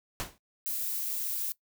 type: noise with exponential decay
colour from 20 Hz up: pink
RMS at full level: -31 dBFS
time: 0.2-0.38 s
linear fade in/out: 0 ms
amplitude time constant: 39 ms
type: noise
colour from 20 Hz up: violet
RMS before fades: -33 dBFS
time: 0.66-1.52 s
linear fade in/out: 0 ms
effects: noise-tail reverb RT60 0.1 s tail -20 dB re dry